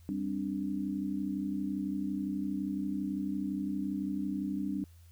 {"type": "chord", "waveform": "sine", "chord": "G suspended fourth", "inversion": "none", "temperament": "equal", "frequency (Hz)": [196, 261.6, 293.7], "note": ["G3", "C4", "D4"], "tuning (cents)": [0, 0, 0], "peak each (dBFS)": [-35, -38, -35], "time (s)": [0.09, 4.84], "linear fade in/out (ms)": 0, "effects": ["added 84 Hz sine -53 dBFS peak until 5.11 s", "white hiss -67 dBFS RMS until 5.11 s"]}